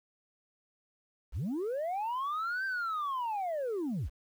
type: linear two-way sweep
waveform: sine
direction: up then down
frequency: 33.16 to 1582 to 33.16 Hz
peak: -29 dBFS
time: 1.32-4.1 s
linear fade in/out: 50 ms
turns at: 2.65 s
effects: tanh soft clip ceiling -30 dBFS + 10-bit